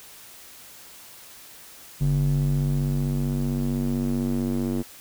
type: tone with band-pass filter sweep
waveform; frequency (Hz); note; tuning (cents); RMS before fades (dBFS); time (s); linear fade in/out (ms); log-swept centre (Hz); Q
square; 47.79; G1; -43; -24; 2-4.83; 20; 140 to 280; 2.6
effects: white hiss -46 dBFS RMS until 5 s